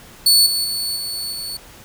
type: tone with level steps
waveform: sawtooth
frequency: 4444 Hz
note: C#8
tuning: 4 cents sharp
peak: -7 / -15 / -18 / -21 / -23 dBFS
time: 0.26-1.57 s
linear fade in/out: 5 ms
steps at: 0.46 / 0.64 / 0.96 / 1.32 s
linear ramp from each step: 5 ms
effects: pink hiss -43 dBFS RMS until 1.84 s